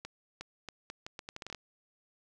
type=accelerating click train; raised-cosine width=0.2 ms; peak=-24 dBFS; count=13; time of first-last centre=0.05-1.547 s; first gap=360 ms; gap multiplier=0.77; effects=none